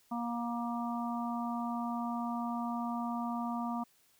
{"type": "harmonic tone", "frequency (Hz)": 236.6, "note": "A#3", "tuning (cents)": 26, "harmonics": [1, 3, 4, 5], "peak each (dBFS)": [-35, -40, -41, -42], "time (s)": [0.11, 3.84], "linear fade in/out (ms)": 10, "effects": ["white hiss -68 dBFS RMS until 4.19 s"]}